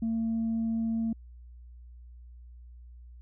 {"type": "tone", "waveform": "sine", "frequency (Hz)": 226.2, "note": "A3", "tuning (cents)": 48, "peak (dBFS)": -25, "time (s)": [0.02, 1.13], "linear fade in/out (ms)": 5, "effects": ["tanh soft clip ceiling -24 dBFS", "added 60 Hz sine -46 dBFS peak until 3.21 s"]}